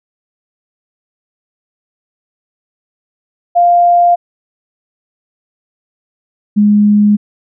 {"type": "tone pair in turn", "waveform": "sine", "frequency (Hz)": [698.5, 207.7], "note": ["F5", "G#3"], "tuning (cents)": [0, 0], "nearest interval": "octave + major sixth", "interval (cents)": 2100, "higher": "first", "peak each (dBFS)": -5, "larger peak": "neither", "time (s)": [[3.55, 4.16], [6.56, 7.17]], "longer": "neither", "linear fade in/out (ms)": 20, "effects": []}